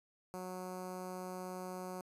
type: tone with notch filter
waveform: 10% pulse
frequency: 183.6 Hz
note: F#3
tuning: 13 cents flat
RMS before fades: -44 dBFS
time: 0.34-2.01 s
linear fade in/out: 0 ms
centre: 3100 Hz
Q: 0.59
effects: resampled to 32000 Hz